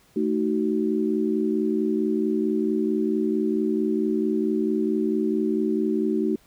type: chord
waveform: sine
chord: D# diminished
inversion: second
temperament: equal with one note detuned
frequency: 220 / 311.1 / 375.6 Hz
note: A3 / D#4 / F#4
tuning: 0 / 0 / +26 cents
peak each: -25 dBFS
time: 0.16-6.36 s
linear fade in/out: 5 ms
effects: pink hiss -58 dBFS RMS until 6.46 s

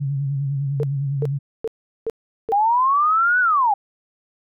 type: tone with vibrato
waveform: sine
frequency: 139.2 Hz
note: C#3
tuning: 8 cents sharp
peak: -20 dBFS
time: 0-1.39 s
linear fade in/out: 20 ms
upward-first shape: sine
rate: 9.9 Hz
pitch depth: 54 cents each way
type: tone bursts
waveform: sine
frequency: 449.1 Hz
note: A4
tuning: 35 cents sharp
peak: -20 dBFS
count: 5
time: 0.8-2.52 s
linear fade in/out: 0 ms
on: 32 ms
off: 390 ms
type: linear two-way sweep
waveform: sine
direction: up then down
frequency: 778 to 1507 to 778 Hz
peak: -14 dBFS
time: 2.52-3.74 s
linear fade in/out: 5 ms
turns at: 3.4 s
effects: none

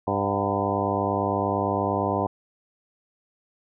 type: harmonic tone with a mistuned harmonic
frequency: 100 Hz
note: G2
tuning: 35 cents sharp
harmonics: 1 / 2 / 3 / 4 / 5 / 6 / 7 / 8 / 9 / 10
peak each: -31 / -31 / -31 / -31 / -31 / -31 / -31 / -31 / -31 / -31 dBFS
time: 0.07-2.27 s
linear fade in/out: 5 ms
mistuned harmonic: 8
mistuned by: -69 cents
effects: none

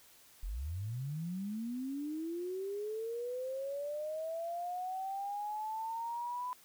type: linear sweep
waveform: sine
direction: up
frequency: 38.89 to 1003 Hz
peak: -36 dBFS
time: 0.43-6.53 s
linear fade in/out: 0 ms
effects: white hiss -61 dBFS RMS until 6.64 s

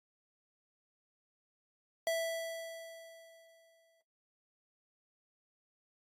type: tone with exponential decay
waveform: square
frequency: 659.3 Hz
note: E5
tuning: in tune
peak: -30 dBFS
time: 2.07-4.01 s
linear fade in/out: 1 ms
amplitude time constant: 420 ms
effects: noise-tail reverb RT60 0.3 s tail -22 dB re dry + AAC 48 kbps

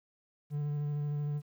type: tone with vibrato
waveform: triangle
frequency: 146.83 Hz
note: D3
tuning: in tune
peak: -29 dBFS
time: 0.5-1.42 s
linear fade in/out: 50 ms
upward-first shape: sine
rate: 13 Hz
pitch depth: 15 cents each way
effects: 11-bit

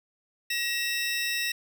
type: tone pair together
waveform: 25% pulse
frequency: 1900 / 2675 Hz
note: A#6 / E7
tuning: +33 / +25 cents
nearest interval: tritone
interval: 592 cents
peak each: -26 dBFS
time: 0.5-1.52 s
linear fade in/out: 5 ms
effects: none

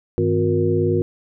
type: tone cluster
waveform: sine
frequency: 99.6 / 157.6 / 256.6 / 359.6 / 469 Hz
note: G2 / D#3 / C4 / F#4 / A#4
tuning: +28 / +23 / -34 / -49 / +11 cents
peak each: -22 / -24 / -26 / -19 / -23 dBFS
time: 0.18-1.02 s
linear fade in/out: 0 ms
effects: none

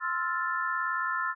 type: chord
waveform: sine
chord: F major seventh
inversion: second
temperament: equal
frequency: 1046.5 / 1318.5 / 1396.9 / 1760 Hz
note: C6 / E6 / F6 / A6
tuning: 0 / 0 / 0 / 0 cents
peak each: -33 dBFS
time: 0-1.35 s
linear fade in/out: 50 ms
effects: none

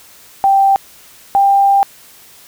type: tone pair in turn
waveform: sine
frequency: 784 / 793.1 Hz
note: G5 / G5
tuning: 0 / +20 cents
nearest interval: unison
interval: 20 cents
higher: second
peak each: -7 dBFS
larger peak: neither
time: 0.44-0.76 / 1.35-1.83 s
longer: second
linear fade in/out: 0 ms
effects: white hiss -42 dBFS RMS until 2.47 s

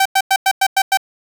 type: tone bursts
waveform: sawtooth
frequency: 774 Hz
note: G5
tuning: 22 cents flat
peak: -7 dBFS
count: 7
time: 0-0.973 s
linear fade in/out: 5 ms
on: 55 ms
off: 98 ms
effects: 7-bit

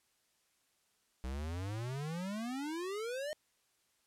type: exponential sweep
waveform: square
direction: up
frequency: 61.74 to 622.3 Hz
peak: -38 dBFS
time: 1.24-3.33 s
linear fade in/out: 0 ms
effects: white hiss -75 dBFS RMS until 4.06 s + low-pass 11000 Hz 12 dB/octave

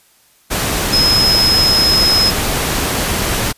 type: tone in noise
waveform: sine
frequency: 5130 Hz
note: E8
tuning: 48 cents flat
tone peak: -10 dBFS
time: 0.92-2.31 s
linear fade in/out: 20 ms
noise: pink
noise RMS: -17 dBFS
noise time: 0.5-3.53 s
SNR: +4 dB
effects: white hiss -52 dBFS RMS until 3.57 s + resampled to 32000 Hz

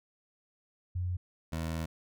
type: tone pair in turn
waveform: sine / 20% pulse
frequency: 89.7 / 81.23 Hz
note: F2 / E2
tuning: +47 / -25 cents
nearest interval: major second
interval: 172 cents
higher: first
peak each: -30 / -28 dBFS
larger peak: second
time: 0.95-1.17 / 1.52-1.86 s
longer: second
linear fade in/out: 10 ms
effects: none

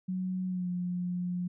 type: tone with pitch glide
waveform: sine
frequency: 185 to 178.39 Hz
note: F#3 to F3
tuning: 0 to +37 cents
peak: -30 dBFS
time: 0.08-1.48 s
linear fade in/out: 10 ms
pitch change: -63 cents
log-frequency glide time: 0.47-0.69 s
effects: none

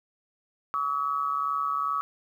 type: tone pair together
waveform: sine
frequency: 1140 / 1282.4 Hz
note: C#6 / E6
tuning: +48 / -48 cents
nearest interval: major second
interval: 204 cents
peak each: -28 dBFS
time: 0.74-2.01 s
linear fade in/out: 0 ms
effects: 10-bit

